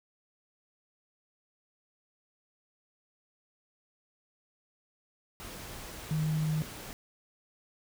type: tone in noise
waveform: sine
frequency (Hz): 155.56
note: D#3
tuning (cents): 0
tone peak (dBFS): -27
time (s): 6.11-6.62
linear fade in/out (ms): 0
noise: pink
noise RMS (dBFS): -44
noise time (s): 5.4-6.93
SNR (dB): +14
effects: none